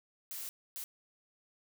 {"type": "noise bursts at uneven times", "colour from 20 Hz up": "blue", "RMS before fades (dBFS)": -42, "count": 2, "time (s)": [[0.31, 0.49], [0.76, 0.84]], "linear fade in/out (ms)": 0, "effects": []}